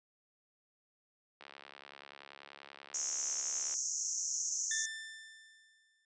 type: click train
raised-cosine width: 0.3 ms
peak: -33 dBFS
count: 165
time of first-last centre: 1.41-3.74 s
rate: 70.4 Hz
type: band-pass noise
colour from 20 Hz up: white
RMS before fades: -37 dBFS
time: 2.94-4.86 s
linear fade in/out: 5 ms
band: 5700 to 7000 Hz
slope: 96 dB/octave
type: tone with exponential decay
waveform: sawtooth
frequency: 1778 Hz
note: A6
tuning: 18 cents sharp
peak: -31 dBFS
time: 4.71-6.05 s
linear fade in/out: 2 ms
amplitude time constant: 290 ms
effects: high-pass 400 Hz 12 dB/octave + resampled to 22050 Hz